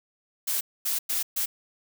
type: noise bursts at uneven times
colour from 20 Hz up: blue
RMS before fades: -27 dBFS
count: 4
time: 0.47-0.61 / 0.85-0.99 / 1.09-1.23 / 1.36-1.46 s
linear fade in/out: 10 ms
effects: none